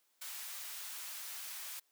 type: high-pass noise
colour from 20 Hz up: white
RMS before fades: -45 dBFS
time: 0.21-1.8 s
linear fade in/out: 10 ms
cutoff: 960 Hz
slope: 12 dB/octave
effects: white hiss -75 dBFS RMS until 1.91 s + high-pass 300 Hz 12 dB/octave